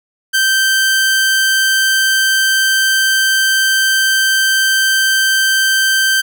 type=tone; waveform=sawtooth; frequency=1559 Hz; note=G6; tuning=10 cents flat; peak=-7 dBFS; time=0.33-6.22 s; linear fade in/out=20 ms; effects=none